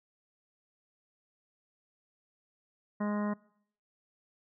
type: harmonic tone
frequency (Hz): 207.7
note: G#3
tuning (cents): 0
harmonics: 1 / 2 / 3 / 4 / 5 / 6 / 7 / 8 / 9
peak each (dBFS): -30 / -43 / -39 / -47 / -41 / -49 / -49 / -56 / -48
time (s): 3-3.34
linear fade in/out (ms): 10
effects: noise-tail reverb RT60 0.7 s tail -24 dB re dry